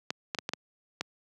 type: clicks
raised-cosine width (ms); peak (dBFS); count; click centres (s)
0.2; -13; 6; 0.105 / 0.348 / 0.387 / 0.491 / 0.535 / 1.01
effects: high-pass 150 Hz 12 dB/octave